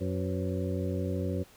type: harmonic tone with a mistuned harmonic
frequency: 92.5 Hz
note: F#2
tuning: in tune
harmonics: 1 / 2 / 3 / 4 / 5 / 6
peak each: -32 / -35 / -37 / -38 / -39 / -40 dBFS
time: 0-1.44 s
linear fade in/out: 20 ms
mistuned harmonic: 5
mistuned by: +120 cents
effects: pink hiss -57 dBFS RMS until 1.56 s

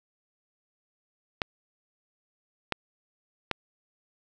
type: clicks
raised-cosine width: 0.3 ms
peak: -10 dBFS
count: 3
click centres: 1.418 / 2.723 / 3.513 s
effects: none

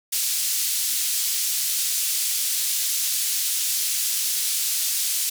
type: band-pass noise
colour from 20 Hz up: white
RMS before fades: -24 dBFS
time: 0.12-5.3 s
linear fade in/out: 10 ms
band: 3800 to 13000 Hz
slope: 12 dB/octave
effects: none

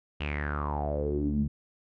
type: tone with low-pass filter sweep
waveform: sawtooth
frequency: 73.42 Hz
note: D2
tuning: in tune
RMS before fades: -30 dBFS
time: 0.2-1.48 s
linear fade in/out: 10 ms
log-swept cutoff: 2900 to 180 Hz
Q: 8.4
effects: none

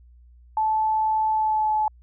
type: tone with pitch glide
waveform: sine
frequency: 871 to 859.5 Hz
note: A5 to A5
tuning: -18 to -41 cents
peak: -19 dBFS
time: 0.57-1.88 s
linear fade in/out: 2 ms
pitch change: -23 cents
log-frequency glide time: 1.31-1.72 s
effects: added 60 Hz sine -48 dBFS peak until 2.02 s

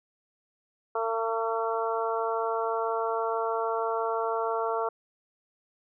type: harmonic tone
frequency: 226.1 Hz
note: A3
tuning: 47 cents sharp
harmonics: 2 / 3 / 4 / 5 / 6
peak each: -30 / -32 / -33 / -34 / -35 dBFS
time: 0.95-4.89 s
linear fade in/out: 5 ms
effects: none

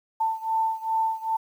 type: beating tone pair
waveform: sine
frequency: 890 / 892.5 Hz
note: A5 / A5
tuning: +20 / +24 cents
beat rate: 2.5 Hz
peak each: -25 / -27 dBFS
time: 0.2-1.37 s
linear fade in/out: 10 ms
effects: 9-bit

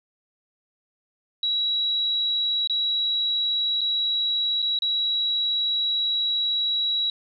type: tone with dropouts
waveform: sine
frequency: 3887 Hz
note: B7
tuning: 28 cents flat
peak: -21 dBFS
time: 1.43-7.1 s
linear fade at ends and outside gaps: 2 ms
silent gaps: 2.674-2.697 / 3.809-3.814 / 4.62-4.625 / 4.789-4.821 s
effects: none

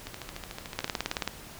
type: two click trains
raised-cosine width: 0.2 ms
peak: -11 / -20 dBFS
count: 10 / 13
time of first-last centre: 0.79-1.276 / 0.07-0.952 s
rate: 18.5 / 13.6 Hz
effects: pink hiss -46 dBFS RMS until 1.59 s

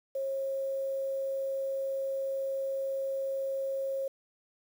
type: tone with quantisation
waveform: sine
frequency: 541 Hz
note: C#5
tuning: 42 cents flat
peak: -30 dBFS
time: 0.15-4.08 s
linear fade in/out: 5 ms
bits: 9
effects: none

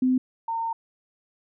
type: tone pair in turn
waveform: sine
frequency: 256.1 / 912.6 Hz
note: C4 / A#5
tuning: -37 / -37 cents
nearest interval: octave + minor seventh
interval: 2200 cents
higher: second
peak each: -18 / -25 dBFS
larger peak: first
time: 0.02-0.18 / 0.48-0.73 s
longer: second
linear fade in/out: 5 ms
effects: none

